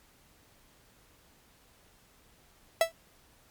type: tone with exponential decay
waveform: 45% pulse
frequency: 659.3 Hz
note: E5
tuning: in tune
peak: -17 dBFS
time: 2.81-2.92 s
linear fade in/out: 2 ms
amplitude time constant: 23 ms
effects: pink hiss -62 dBFS RMS until 3.5 s + MP3 96 kbps